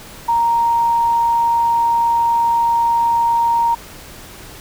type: tone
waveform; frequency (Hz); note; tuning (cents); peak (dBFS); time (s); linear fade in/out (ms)
sine; 932; A#5; -1; -12; 0.28-3.75; 10
effects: pink hiss -37 dBFS RMS until 4.6 s